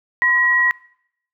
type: tone pair together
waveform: sine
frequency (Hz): 1024.1 / 1911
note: C6 / A#6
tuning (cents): -37 / +43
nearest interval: major seventh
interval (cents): 1080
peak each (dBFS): -23 / -13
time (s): 0.22-0.71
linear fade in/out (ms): 0
effects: noise-tail reverb RT60 0.7 s tail -23 dB re dry